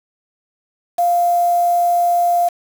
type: tone with quantisation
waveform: sine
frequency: 698.5 Hz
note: F5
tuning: in tune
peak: -12 dBFS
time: 0.98-2.49 s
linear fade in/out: 10 ms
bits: 5
effects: none